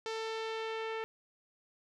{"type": "tone with low-pass filter sweep", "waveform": "sawtooth", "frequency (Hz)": 445.4, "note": "A4", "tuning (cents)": 21, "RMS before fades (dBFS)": -38, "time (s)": [0.06, 1.04], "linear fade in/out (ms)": 0, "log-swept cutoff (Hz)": [5200, 2500], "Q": 1.4, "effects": []}